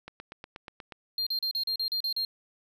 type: click train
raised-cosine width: 0.3 ms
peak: -25 dBFS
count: 8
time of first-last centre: 0.08-0.922 s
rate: 8.31 Hz
type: tone bursts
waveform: triangle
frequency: 4200 Hz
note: C8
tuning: 6 cents sharp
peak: -26 dBFS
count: 9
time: 1.18-2.25 s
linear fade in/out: 2 ms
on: 86 ms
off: 37 ms
effects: none